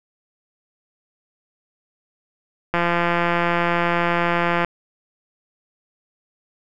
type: click train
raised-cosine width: 0.5 ms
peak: -5 dBFS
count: 329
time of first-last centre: 2.74-4.647 s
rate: 172 Hz
effects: none